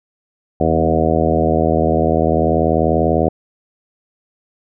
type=harmonic tone with a mistuned harmonic; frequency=80.2 Hz; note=E2; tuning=47 cents flat; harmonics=1 / 2 / 3 / 4 / 5 / 6 / 7 / 8 / 9; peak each=-21 / -21 / -21 / -21 / -21 / -21 / -21 / -21 / -21 dBFS; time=0.6-3.29 s; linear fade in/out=5 ms; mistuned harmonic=2; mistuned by=+20 cents; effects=none